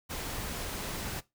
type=noise; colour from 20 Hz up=pink; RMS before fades=-37 dBFS; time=0.09-1.21 s; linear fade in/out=20 ms; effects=noise-tail reverb RT60 0.2 s tail -19 dB re dry